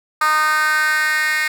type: tone with high-pass filter sweep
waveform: 10% pulse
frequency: 307.5 Hz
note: D#4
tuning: 20 cents flat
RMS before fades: -17 dBFS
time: 0.21-1.48 s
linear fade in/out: 5 ms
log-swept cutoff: 1200 to 2000 Hz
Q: 3.9
effects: none